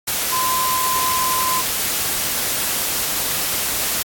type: tone in noise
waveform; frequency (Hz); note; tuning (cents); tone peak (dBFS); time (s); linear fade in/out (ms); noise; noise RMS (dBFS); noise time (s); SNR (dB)
sine; 1027; C6; -33; -19; 0.32-1.62; 10; white; -21; 0.07-4.03; -1
effects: AAC 64 kbps